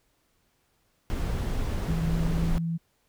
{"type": "noise", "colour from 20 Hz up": "brown", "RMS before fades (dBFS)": -28, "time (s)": [1.1, 2.58], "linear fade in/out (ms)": 0}
{"type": "tone with pitch glide", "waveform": "sine", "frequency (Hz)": [163.9, 166.09], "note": ["E3", "E3"], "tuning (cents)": [-10, 13], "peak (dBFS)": -26, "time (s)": [1.87, 2.78], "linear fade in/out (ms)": 20, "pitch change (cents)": 23, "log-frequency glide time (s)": [2.03, 2.57]}
{"effects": ["pink hiss -70 dBFS RMS until 3.08 s"]}